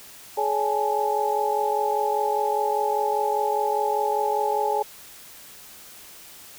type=tone cluster; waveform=sine; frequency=422.9 / 563 / 822 / 867 Hz; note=G#4 / C#5 / G#5 / A5; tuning=+31 / +27 / -18 / -26 cents; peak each=-26 / -30 / -25 / -26 dBFS; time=0.37-4.83 s; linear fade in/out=10 ms; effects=white hiss -45 dBFS RMS until 6.58 s